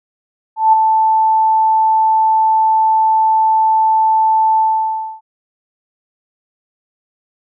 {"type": "tone with ADSR envelope", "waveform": "sine", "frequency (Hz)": 880, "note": "A5", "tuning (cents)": 0, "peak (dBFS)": -4, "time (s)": [0.56, 5.21], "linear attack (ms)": 170, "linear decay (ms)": 7, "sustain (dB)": -5, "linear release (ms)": 620, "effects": []}